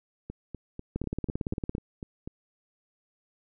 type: two click trains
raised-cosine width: 3 ms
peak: -17 / -24 dBFS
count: 15 / 9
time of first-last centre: 0.96-1.751 / 0.3-2.275 s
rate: 17.7 / 4.05 Hz
effects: none